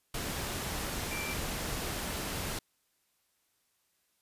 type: tone in noise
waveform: sine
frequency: 2349 Hz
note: D7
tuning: in tune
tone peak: -38 dBFS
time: 1.11-1.34 s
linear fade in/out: 5 ms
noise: pink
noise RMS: -36 dBFS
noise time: 0.14-2.59 s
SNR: -5 dB
effects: white hiss -75 dBFS RMS until 4.21 s + resampled to 32000 Hz